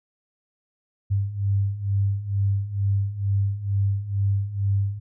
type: beating tone pair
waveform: sine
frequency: 98 / 100.2 Hz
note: G2 / G2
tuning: 0 / +38 cents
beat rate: 2.2 Hz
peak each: -26 / -22 dBFS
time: 1.1-5 s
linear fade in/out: 20 ms
effects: none